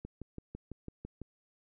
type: click train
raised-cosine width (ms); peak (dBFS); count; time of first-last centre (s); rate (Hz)
3; -29; 8; 0.05-1.217; 6
effects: none